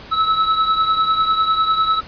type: beating tone pair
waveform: square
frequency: 1299 / 1309 Hz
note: E6 / E6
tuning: -26 / -13 cents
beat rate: 10 Hz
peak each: -16 / -22 dBFS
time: 0.11-2.01 s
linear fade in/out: 20 ms
effects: pink hiss -38 dBFS RMS until 2.07 s + resampled to 11025 Hz